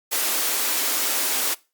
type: high-pass noise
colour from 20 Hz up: white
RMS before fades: -23 dBFS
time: 0.11-1.55 s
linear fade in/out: 20 ms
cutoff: 240 Hz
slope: 96 dB/octave
effects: noise-tail reverb RT60 0.3 s tail -22 dB re dry + Opus 48 kbps